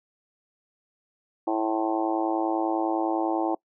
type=harmonic tone with a mistuned harmonic; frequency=110 Hz; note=A2; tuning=in tune; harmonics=3 / 4 / 5 / 6 / 7 / 8 / 9 / 10; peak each=-26 / -38 / -33 / -33 / -29 / -32 / -43 / -40 dBFS; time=1.47-3.55 s; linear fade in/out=5 ms; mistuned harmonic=10; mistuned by=-46 cents; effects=noise-tail reverb RT60 0.1 s tail -24 dB re dry